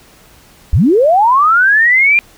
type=linear sweep; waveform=sine; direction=up; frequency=51.91 to 2420 Hz; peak=-6 dBFS; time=0.73-2.19 s; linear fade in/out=0 ms; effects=pink hiss -44 dBFS RMS until 2.37 s